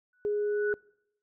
sine tone with exponential growth, 1480 Hz, F#6, in tune, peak -29 dBFS, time 0.13-0.73 s, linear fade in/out 2 ms, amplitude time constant 130 ms
sine tone, 415.3 Hz, G#4, in tune, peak -26 dBFS, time 0.25-0.74 s, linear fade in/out 0 ms
effects noise-tail reverb RT60 0.8 s tail -26 dB re dry

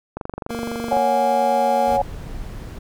click train, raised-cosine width 1 ms, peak -14 dBFS, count 20, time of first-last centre 0.17-0.968 s, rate 23.8 Hz
25% pulse tone, 233.1 Hz, A#3, in tune, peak -22 dBFS, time 0.49-1.98 s, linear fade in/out 20 ms
sine chord, C# suspended fourth, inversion none, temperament equal, 554.4 / 740 / 830.6 Hz, C#5 / F#5 / G#5, 0 / 0 / 0 cents, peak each -20 dBFS, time 0.91-2.02 s, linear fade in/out 5 ms
brown noise, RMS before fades -32 dBFS, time 1.87-2.79 s, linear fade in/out 10 ms
effects none

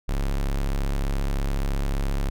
45% pulse tone, 34.44 Hz, C#1, 10 cents flat, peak -22 dBFS, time 0.08-2.3 s, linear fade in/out 10 ms, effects none

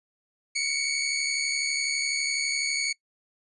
20% pulse tone pair together, 2203 / 2275 Hz, C#7 / C#7, -11 / +44 cents, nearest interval minor second, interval 55 cents, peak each -22 / -25 dBFS, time 0.55-2.93 s, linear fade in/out 10 ms, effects noise-tail reverb RT60 0.1 s tail -22 dB re dry + resampled to 24000 Hz

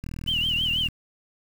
click train, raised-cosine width 5 ms, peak -23 dBFS, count 35, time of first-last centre 0.04-0.886 s, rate 40.2 Hz
sine tone with vibrato, 2960 Hz, F#7, in tune, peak -22 dBFS, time 0.27-0.88 s, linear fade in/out 10 ms, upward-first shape triangle, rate 6.2 Hz, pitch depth 140 cents each way
effects 7-bit

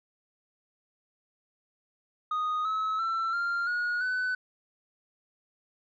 sine tone with pitch steps, 1242 / 1290.3 / 1340.4 / 1392.5 / 1446.6 / 1502.8 Hz, D#6 / E6 / E6 / F6 / F#6 / F#6, -3 / -37 / +29 / -5 / -39 / +26 cents, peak -24 dBFS, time 2.31-4.35 s, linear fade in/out 5 ms, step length 340 ms, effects tanh soft clip ceiling -26 dBFS

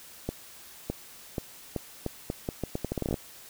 accelerating click train, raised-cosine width 2 ms, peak -16 dBFS, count 18, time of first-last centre 0.29-3.142 s, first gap 610 ms, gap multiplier 0.79, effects white hiss -49 dBFS RMS until 3.49 s

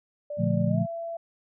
sine tone with pitch glide, 587.3 to 670.7 Hz, D5 to E5, 0 to +30 cents, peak -31 dBFS, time 0.3-1.17 s, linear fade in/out 5 ms, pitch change +230 cents, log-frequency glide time 0.68-0.8 s
sine chord, Bb major seventh, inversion none, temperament just, 116.54 / 145.68 / 174.81 / 218.5 Hz, Bb2 / D3 / F3 / A3, 0 / -14 / +2 / -12 cents, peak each -27 / -30 / -25 / -29 dBFS, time 0.37-0.87 s, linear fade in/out 50 ms
effects none

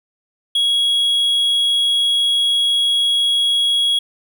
triangle tone, 3322 Hz, G#7, in tune, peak -12 dBFS, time 0.55-3.99 s, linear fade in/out 5 ms, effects none

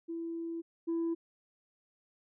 sine tone pair in turn, 332.9 / 332.9 Hz, E4 / E4, +17 / +17 cents, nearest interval unison, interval 0 cents, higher neither, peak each -35 / -28 dBFS, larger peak second, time 0.08-0.62 / 0.87-1.15 s, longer first, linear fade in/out 20 ms, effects tanh soft clip ceiling -28 dBFS

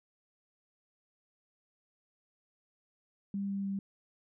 sine tone with pitch steps, 198.7 / 197.56 / 196.42 Hz, G3 / G3 / G3, +24 / +14 / +4 cents, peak -32 dBFS, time 3.34-3.79 s, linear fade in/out 2 ms, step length 150 ms, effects none

